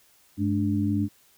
sine tone cluster, 99.9 / 211 / 292.9 Hz, G2 / G#3 / D4, +33 / +28 / -5 cents, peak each -27 / -26 / -26 dBFS, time 0.37-1.09 s, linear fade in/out 50 ms, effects white hiss -60 dBFS RMS until 1.37 s

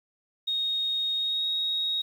sine tone with pitch glide, 3729 to 3768 Hz, A#7 to A#7, 0 to +18 cents, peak -25 dBFS, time 0.47-2.02 s, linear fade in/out 10 ms, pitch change +18 cents, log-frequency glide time 1.16-1.47 s, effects 9-bit

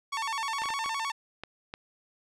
sawtooth tone with vibrato, 1001 Hz, B5, 23 cents sharp, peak -26 dBFS, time 0.12-1.12 s, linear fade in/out 10 ms, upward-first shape square, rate 9.7 Hz, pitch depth 190 cents each way
clicks, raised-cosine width 0.3 ms, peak -22 dBFS, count 6, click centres 0.619 / 0.657 / 0.704 / 0.86 / 1.436 / 1.739 s
effects low-pass 8000 Hz 12 dB/octave

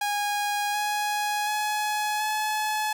sawtooth tone with pitch steps, 822 / 833 / 844.1 / 855.4 Hz, G#5 / G#5 / G#5 / A5, -18 / +5 / +28 / -49 cents, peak -21 dBFS, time 0.01-2.93 s, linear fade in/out 5 ms, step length 730 ms, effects none

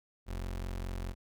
30% pulse tone, 44.67 Hz, F1, 40 cents sharp, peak -33 dBFS, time 0.26-1.15 s, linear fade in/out 50 ms, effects none

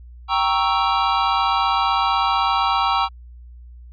square chord, G diminished seventh, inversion none, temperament equal, 784 / 932.3 / 1108.7 / 1318.5 Hz, G5 / Bb5 / Db6 / Fb6, 0 / 0 / 0 / 0 cents, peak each -23 dBFS, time 0.28-3.09 s, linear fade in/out 50 ms, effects added 60 Hz sine -38 dBFS peak until 3.92 s + resampled to 11025 Hz

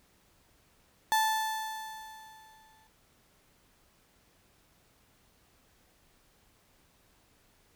35% pulse tone with exponential decay, 877 Hz, A5, 6 cents flat, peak -21 dBFS, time 1.12-2.87 s, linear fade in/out 0 ms, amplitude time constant 380 ms, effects pink hiss -66 dBFS RMS until 7.75 s

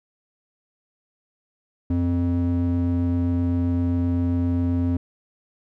triangle ring-modulated tone, 174.61 Hz, F3, in tune, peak -14 dBFS, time 1.9-4.97 s, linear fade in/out 5 ms, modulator 85.4 Hz, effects none

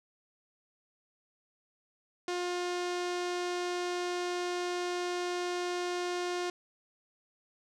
sawtooth tone with low-pass filter, 355.4 Hz, F4, 30 cents sharp, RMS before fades -34 dBFS, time 2.28-6.5 s, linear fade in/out 2 ms, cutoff 6200 Hz, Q 1.2, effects none

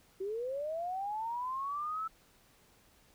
sine linear sweep, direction up, 371.5 to 1326 Hz, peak -34 dBFS, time 0.2-2.08 s, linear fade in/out 10 ms, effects pink hiss -65 dBFS RMS until 3.14 s

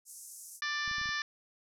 white band-pass noise, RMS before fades -49 dBFS, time 0.05-0.61 s, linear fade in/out 50 ms, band 5700 to 12000 Hz, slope 48 dB/octave
harmonic tone, 590 Hz, D5, 8 cents sharp, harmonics 2 / 3 / 4 / 5 / 6 / 7 / 8 / 9 / 10, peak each -40 / -34 / -43 / -48 / -43 / -46 / -46 / -44 / -49 dBFS, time 0.62-1.22 s, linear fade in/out 2 ms
clicks, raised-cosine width 5 ms, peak -38 dBFS, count 6, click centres 0.878 / 0.913 / 0.983 / 1.014 / 1.058 / 1.091 s
effects none

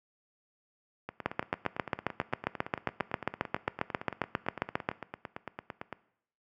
two click trains, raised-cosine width 0.5 ms, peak -12 / -22 dBFS, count 28 / 44, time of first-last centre 1.26-4.889 / 1.09-5.927 s, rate 7.44 / 8.89 Hz, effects noise-tail reverb RT60 0.7 s tail -19 dB re dry + high-pass 100 Hz 12 dB/octave

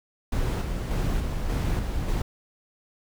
brown noise with tremolo, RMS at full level -25 dBFS, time 0.32-2.22 s, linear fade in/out 5 ms, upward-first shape square, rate 1.7 Hz, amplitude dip 35%, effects none

